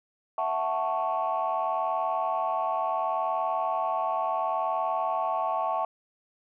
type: chord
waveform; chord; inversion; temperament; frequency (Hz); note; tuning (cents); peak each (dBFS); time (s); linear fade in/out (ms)
sine; F# minor seventh; third; equal; 659.3 / 740 / 880 / 1108.7; E5 / F#5 / A5 / C#6; 0 / 0 / 0 / 0; -30; 0.38-5.85; 2
effects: tanh soft clip ceiling -18 dBFS